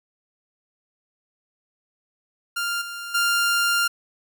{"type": "tone with level steps", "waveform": "sawtooth", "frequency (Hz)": 1396.9, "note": "F6", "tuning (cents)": 0, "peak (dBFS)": [-20, -28, -15], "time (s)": [2.56, 3.88], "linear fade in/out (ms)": 10, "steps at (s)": [2.81, 3.14], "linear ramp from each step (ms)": 10, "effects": []}